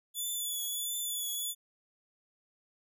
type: tone with vibrato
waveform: 5% pulse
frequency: 3450 Hz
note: A7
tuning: 35 cents flat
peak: -26 dBFS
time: 0.14-1.55 s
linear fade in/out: 50 ms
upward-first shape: triangle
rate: 1.5 Hz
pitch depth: 40 cents each way
effects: none